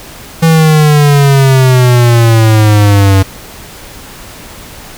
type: exponential sweep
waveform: square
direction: down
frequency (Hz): 164.7 to 95.5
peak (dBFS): -4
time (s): 0.42-3.23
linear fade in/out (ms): 10
effects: pink hiss -30 dBFS RMS until 4.97 s